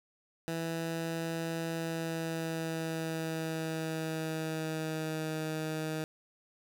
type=tone with pitch glide; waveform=15% pulse; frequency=164.7 to 156.9 Hz; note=E3 to D#3; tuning=-1 to +15 cents; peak=-27 dBFS; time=0.48-6.04 s; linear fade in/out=0 ms; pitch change=-84 cents; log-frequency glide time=1.71-5.42 s; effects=none